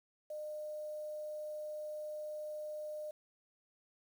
sine tone with quantisation, 607 Hz, D#5, 43 cents flat, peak -40 dBFS, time 0.3-3.11 s, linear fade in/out 5 ms, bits 10, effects none

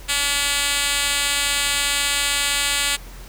5% pulse tone with band-pass filter, 285.1 Hz, C#4, 49 cents sharp, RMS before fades -21 dBFS, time 0.08-2.97 s, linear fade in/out 20 ms, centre 6600 Hz, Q 0.76, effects added 43 Hz sine -36 dBFS peak until 3.28 s + pink hiss -43 dBFS RMS until 3.28 s

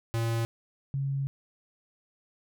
square / sine tone pair in turn, 114.9 / 137.61 Hz, A#2 / C#3, -25 / -12 cents, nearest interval minor third, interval 313 cents, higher second, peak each -27 dBFS, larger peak neither, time 0.14-0.45 / 0.94-1.27 s, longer second, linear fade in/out 0 ms, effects none

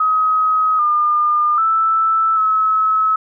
sine tone with pitch steps, 1267 / 1208 / 1319 / 1291 Hz, D#6 / D6 / E6 / E6, +31 / +48 / +1 / -37 cents, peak -12 dBFS, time 0-3.16 s, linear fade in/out 5 ms, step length 790 ms, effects none

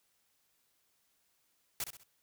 white noise with echo, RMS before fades -36 dBFS, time 1.8-1.84 s, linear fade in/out 2 ms, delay 65 ms, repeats 3, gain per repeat -8 dB, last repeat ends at 2.035 s, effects white hiss -75 dBFS RMS until 2.22 s

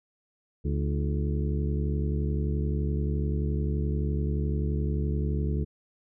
harmonic tone with a mistuned harmonic, 71.6 Hz, D2, 43 cents flat, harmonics 1 / 2 / 3 / 4 / 5 / 6, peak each -27 / -30 / -35 / -39 / -40 / -39 dBFS, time 0.64-5.65 s, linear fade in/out 20 ms, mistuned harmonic 4, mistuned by +130 cents, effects none

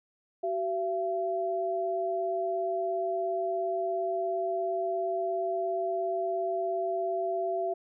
sine tone pair together, 380 / 677.1 Hz, F#4 / E5, +46 / +46 cents, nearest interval minor seventh, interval 1000 cents, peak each -32 / -29 dBFS, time 0.43-7.74 s, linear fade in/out 10 ms, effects none

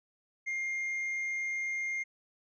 triangle tone, 2118 Hz, C7, 21 cents sharp, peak -30 dBFS, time 0.46-2.04 s, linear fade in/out 20 ms, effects resampled to 16000 Hz

